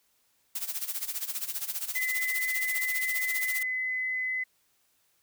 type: noise with tremolo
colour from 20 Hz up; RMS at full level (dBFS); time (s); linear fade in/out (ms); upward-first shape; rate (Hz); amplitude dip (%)
blue; -31; 0.55-3.63; 5; sine; 15; 80
type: tone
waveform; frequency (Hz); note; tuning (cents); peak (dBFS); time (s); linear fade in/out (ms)
sine; 2024; B6; +42; -28; 1.95-4.44; 10
effects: white hiss -70 dBFS RMS until 5.22 s